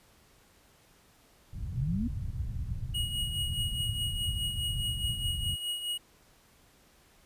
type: low-pass noise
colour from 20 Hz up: white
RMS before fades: -35 dBFS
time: 1.53-5.56 s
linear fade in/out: 10 ms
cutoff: 120 Hz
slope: 24 dB/octave
type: exponential sweep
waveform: sine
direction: up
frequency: 115.4 to 252.6 Hz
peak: -29 dBFS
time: 1.75-2.08 s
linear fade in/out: 10 ms
type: tone with tremolo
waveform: square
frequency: 2895 Hz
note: F#7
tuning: 38 cents flat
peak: -30 dBFS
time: 2.94-5.98 s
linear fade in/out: 10 ms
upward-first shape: triangle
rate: 4.8 Hz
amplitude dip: 65%
effects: pink hiss -62 dBFS RMS until 7.25 s + resampled to 32000 Hz